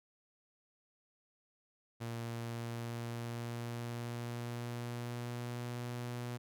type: tone with pitch glide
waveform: sawtooth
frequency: 116.54 to 121.28 Hz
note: A#2 to B2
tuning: 0 to -31 cents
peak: -35 dBFS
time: 2-6.38 s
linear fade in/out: 20 ms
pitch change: +69 cents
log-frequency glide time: 2.2-5.88 s
effects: none